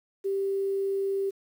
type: tone with quantisation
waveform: sine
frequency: 392 Hz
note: G4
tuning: in tune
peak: -25 dBFS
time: 0.24-1.31 s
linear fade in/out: 20 ms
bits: 9
effects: none